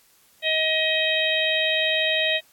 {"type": "harmonic tone", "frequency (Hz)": 632, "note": "D#5", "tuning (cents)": 27, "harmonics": [1, 3, 4, 5, 6], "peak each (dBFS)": [-26, -26, -26, -26, -26], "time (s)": [0.42, 2.41], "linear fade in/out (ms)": 50, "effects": ["white hiss -58 dBFS RMS until 2.52 s", "AAC 64 kbps"]}